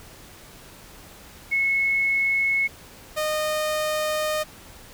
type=tone pair in turn; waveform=sine / sawtooth; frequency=2189 / 614.3 Hz; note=C#7 / D#5; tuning=-22 / -22 cents; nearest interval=octave + minor seventh; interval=2200 cents; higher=first; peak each=-19 dBFS; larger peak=neither; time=1.51-2.68 / 3.16-4.44 s; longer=second; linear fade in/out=20 ms; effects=pink hiss -46 dBFS RMS until 4.93 s